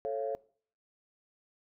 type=chord; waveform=sine; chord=A augmented; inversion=none; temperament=just; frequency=440 / 550 / 687.5 Hz; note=A4 / C#5 / E#5; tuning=0 / -14 / -27 cents; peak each=-35 / -34 / -38 dBFS; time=0.05-0.35 s; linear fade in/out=0 ms; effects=noise-tail reverb RT60 0.5 s tail -22 dB re dry + tanh soft clip ceiling -22 dBFS